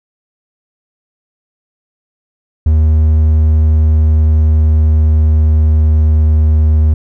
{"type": "tone with pitch glide", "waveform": "triangle", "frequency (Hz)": [77.78, 77.24], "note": ["D#2", "D#2"], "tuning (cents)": [0, -12], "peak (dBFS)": -4, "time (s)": [2.66, 6.94], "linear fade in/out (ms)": 5, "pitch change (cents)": -12, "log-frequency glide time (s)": [3.58, 6.77], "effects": []}